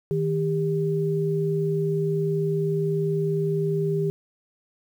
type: tone pair together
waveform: sine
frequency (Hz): 157.4 / 398.7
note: D#3 / G4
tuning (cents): +20 / +29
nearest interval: octave + major third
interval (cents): 1609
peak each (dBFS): -24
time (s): 0.11-4.1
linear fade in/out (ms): 0
effects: 9-bit